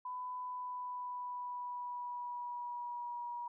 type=tone with pitch glide; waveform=sine; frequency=1000 to 959.8 Hz; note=B5 to B5; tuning=+21 to -50 cents; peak=-39 dBFS; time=0.05-3.48 s; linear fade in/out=5 ms; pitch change=-71 cents; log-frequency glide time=0.37-3.25 s; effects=none